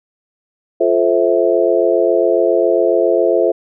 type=chord; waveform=sine; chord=F major seventh; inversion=none; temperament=just; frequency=349.2 / 436.5 / 523.8 / 654.8 Hz; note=F4 / A4 / C5 / E5; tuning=0 / -14 / +2 / -12 cents; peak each=-16 dBFS; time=0.8-3.52 s; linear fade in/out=10 ms; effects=none